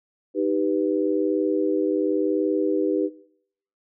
sine chord, Eb augmented, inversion none, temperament equal, 311.1 / 392 / 493.9 Hz, Eb4 / G4 / B4, 0 / 0 / 0 cents, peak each -24 / -24 / -25 dBFS, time 0.34-3.1 s, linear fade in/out 50 ms, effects noise-tail reverb RT60 0.7 s tail -19 dB re dry

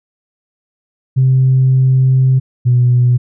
sine tone pair in turn, 130.81 / 123.24 Hz, C3 / B2, 0 / -3 cents, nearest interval minor second, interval 103 cents, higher first, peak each -6 dBFS, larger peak neither, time 1.16-2.4 / 2.65-3.18 s, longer first, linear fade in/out 20 ms, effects tanh soft clip ceiling -3 dBFS

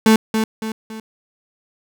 35% pulse tone with echo, 220 Hz, A3, in tune, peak -7 dBFS, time 0.06-0.16 s, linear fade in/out 2 ms, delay 280 ms, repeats 3, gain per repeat -7 dB, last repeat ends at 1 s, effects none

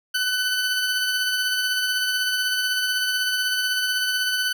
20% pulse tone with tremolo, 1503 Hz, F#6, 27 cents sharp, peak -15 dBFS, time 0.14-4.53 s, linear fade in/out 10 ms, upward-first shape sine, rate 16 Hz, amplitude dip 30%, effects none

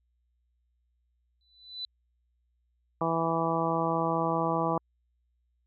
sine tone with exponential growth, 3994 Hz, B7, 19 cents sharp, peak -31 dBFS, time 1.41-1.85 s, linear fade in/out 1 ms, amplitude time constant 94 ms
harmonic tone, 164.81 Hz, E3, in tune, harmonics 1 / 2 / 3 / 4 / 5 / 6 / 7, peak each -33 / -33 / -33 / -33 / -33 / -33 / -33 dBFS, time 3.01-4.78 s, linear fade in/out 2 ms
effects added 60 Hz sine -70 dBFS peak until 5.66 s + AAC 48 kbps

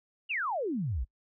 sine exponential sweep, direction down, 2960 to 50.7 Hz, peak -29 dBFS, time 0.29-1.05 s, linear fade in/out 20 ms, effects noise-tail reverb RT60 0.1 s tail -25 dB re dry

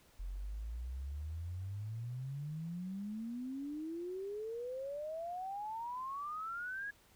sine exponential sweep, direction up, 42.95 to 1683 Hz, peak -39 dBFS, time 0.19-6.91 s, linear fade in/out 10 ms, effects pink hiss -66 dBFS RMS until 7.15 s

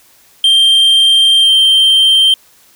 triangle tone with pitch glide, 3166 to 3142 Hz, G7 to G7, +17 to +3 cents, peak -4 dBFS, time 0.44-2.34 s, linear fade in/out 2 ms, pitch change -14 cents, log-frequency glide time 1.41-1.49 s, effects white hiss -47 dBFS RMS until 2.75 s

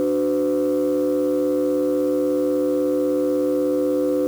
sine chord, B minor, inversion first, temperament equal with one note detuned, 293.7 / 370 / 506.3 Hz, D4 / F#4 / B4, 0 / 0 / +43 cents, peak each -20 / -23 / -19 dBFS, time 0-4.27 s, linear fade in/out 0 ms, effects tanh soft clip ceiling -13 dBFS + 7-bit

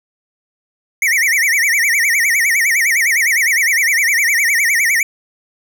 square tone with vibrato, 2056 Hz, C7, 31 cents flat, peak -12 dBFS, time 1.02-5.03 s, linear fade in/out 2 ms, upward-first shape sine, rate 9.8 Hz, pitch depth 220 cents each way, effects none

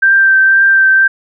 sine tone with vibrato, 1568 Hz, G6, in tune, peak -5 dBFS, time 0.02-1.08 s, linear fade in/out 10 ms, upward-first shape triangle, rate 2 Hz, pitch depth 18 cents each way, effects none

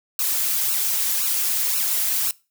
blue noise with flanger, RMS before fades -22 dBFS, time 0.19-2.31 s, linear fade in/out 2 ms, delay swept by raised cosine 0.73 to 4.63 ms, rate 1.9 Hz, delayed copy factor +0.8, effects noise-tail reverb RT60 0.3 s tail -22 dB re dry

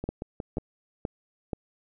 two click trains, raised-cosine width 2 ms, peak -20 / -16 dBFS, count 4 / 4, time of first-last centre 0.04-0.582 / 0.09-1.532 s, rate 5.53 / 2.08 Hz, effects none

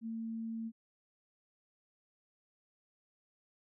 sine tone, 225.8 Hz, A3, 45 cents sharp, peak -37 dBFS, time 0.01-0.72 s, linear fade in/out 50 ms, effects none

